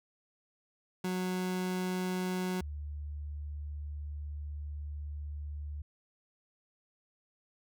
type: tone pair in turn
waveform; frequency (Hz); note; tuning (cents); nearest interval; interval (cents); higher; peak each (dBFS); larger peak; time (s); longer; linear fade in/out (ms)
30% pulse / sine; 183.6 / 73.67; F#3 / D2; -13 / +6; octave + major third; 1581; first; -29 / -37; first; 1.04-2.61 / 2.61-5.82; second; 5
effects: none